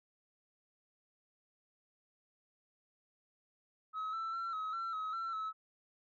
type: tone with pitch steps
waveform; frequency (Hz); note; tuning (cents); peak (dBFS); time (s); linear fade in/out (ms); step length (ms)
sine; 1280 / 1330 / 1353 / 1277 / 1349 / 1276 / 1347 / 1296; D#6 / E6 / E6 / D#6 / E6 / D#6 / E6 / E6; +49 / +15 / +45 / +45 / +40 / +43 / +37 / -30; -34; 3.93-5.53; 50; 200
effects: tanh soft clip ceiling -35 dBFS